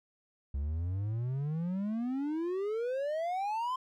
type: exponential sweep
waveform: triangle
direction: up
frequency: 67.1 to 1050 Hz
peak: -29 dBFS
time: 0.54-3.76 s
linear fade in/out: 5 ms
effects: none